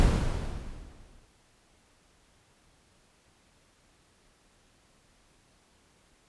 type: noise with exponential decay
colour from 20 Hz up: brown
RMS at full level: -19 dBFS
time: 0-1.25 s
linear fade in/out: 0 ms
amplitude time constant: 270 ms
effects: pink hiss -64 dBFS RMS until 6.28 s + resampled to 24000 Hz